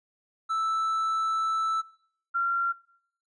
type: tone pair in turn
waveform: triangle / sine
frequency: 1318.5 / 1376.4 Hz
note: E6 / F6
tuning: 0 / -26 cents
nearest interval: minor second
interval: 74 cents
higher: second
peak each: -23 dBFS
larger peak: neither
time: 0.49-1.82 / 2.34-2.73 s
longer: first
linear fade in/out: 20 ms
effects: noise-tail reverb RT60 0.6 s tail -21 dB re dry + resampled to 22050 Hz

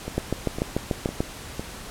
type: two click trains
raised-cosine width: 2 ms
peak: -16 / -9 dBFS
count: 4 / 8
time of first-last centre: 0.08-1.595 / 0.18-1.205 s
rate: 1.98 / 6.83 Hz
effects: pink hiss -39 dBFS RMS until 1.9 s + low-pass 12000 Hz 12 dB/octave

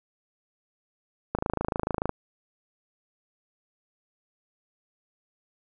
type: click train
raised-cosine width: 1 ms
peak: -12 dBFS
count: 21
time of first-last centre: 1.35-2.093 s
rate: 26.9 Hz
effects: none

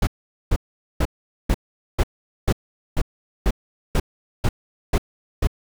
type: noise bursts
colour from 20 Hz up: brown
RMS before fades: -17 dBFS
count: 12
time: 0.02-5.472 s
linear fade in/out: 5 ms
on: 51 ms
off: 440 ms
effects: none

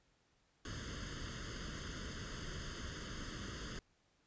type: noise with comb filter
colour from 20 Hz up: pink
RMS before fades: -45 dBFS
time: 0.65-3.79 s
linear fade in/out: 2 ms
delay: 0.62 ms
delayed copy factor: +0.9
effects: pink hiss -75 dBFS RMS until 4.26 s + resampled to 16000 Hz

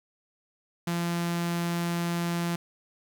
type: tone with notch filter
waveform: sawtooth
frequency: 171.4 Hz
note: F3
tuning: 32 cents flat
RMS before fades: -29 dBFS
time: 0.87-2.56 s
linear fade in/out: 5 ms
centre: 460 Hz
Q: 1.9
effects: 10-bit

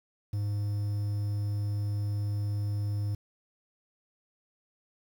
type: tone with quantisation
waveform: triangle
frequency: 102.9 Hz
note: G#2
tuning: 16 cents flat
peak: -26 dBFS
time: 0.33-3.15 s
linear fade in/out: 5 ms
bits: 9
effects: none

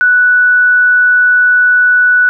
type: tone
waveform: sine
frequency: 1480 Hz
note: F#6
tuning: in tune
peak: -5 dBFS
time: 0.01-2.29 s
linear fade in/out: 0 ms
effects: none

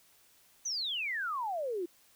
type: exponential sweep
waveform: sine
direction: down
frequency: 6272 to 330.8 Hz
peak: -32 dBFS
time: 0.65-1.86 s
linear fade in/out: 10 ms
effects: white hiss -64 dBFS RMS until 2.15 s

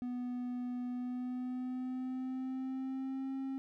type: tone with pitch glide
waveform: triangle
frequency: 246.9 to 267.7 Hz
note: B3 to C4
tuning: 0 to +40 cents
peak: -34 dBFS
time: 0.02-3.58 s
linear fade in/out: 0 ms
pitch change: +140 cents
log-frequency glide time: 0.89-3.34 s
effects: none

